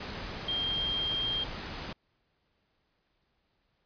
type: tone in noise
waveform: sine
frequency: 3198 Hz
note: G7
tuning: 34 cents sharp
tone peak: -29 dBFS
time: 0.48-1.44 s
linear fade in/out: 5 ms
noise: pink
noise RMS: -39 dBFS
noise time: 0-1.93 s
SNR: +7 dB
effects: pink hiss -75 dBFS RMS until 3.85 s + resampled to 11025 Hz